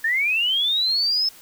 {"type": "linear sweep", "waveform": "sine", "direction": "up", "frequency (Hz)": [1746, 5274], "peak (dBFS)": -18, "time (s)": [0.04, 1.29], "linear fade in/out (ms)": 5, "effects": ["white hiss -47 dBFS RMS until 1.41 s"]}